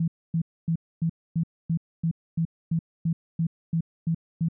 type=tone bursts; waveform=sine; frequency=164.81 Hz; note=E3; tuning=in tune; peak=-21 dBFS; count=14; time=0-4.486 s; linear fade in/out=5 ms; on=79 ms; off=260 ms; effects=none